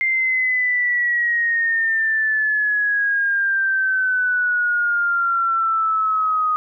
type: exponential sweep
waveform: sine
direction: down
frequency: 2100 to 1243 Hz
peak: -16 dBFS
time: 0.01-6.56 s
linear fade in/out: 0 ms
effects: none